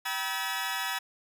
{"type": "tone cluster", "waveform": "20% pulse", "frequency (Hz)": [773, 965, 1291, 1711], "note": ["G5", "B5", "E6", "A6"], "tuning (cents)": [-24, -40, -37, -49], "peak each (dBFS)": [-32, -30, -32, -30], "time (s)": [0.05, 0.99], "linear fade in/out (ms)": 10, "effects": []}